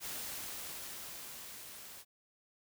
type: noise with level ramp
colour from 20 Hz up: white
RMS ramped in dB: -41 to -51 dBFS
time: 0-2.05 s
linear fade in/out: 50 ms
effects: none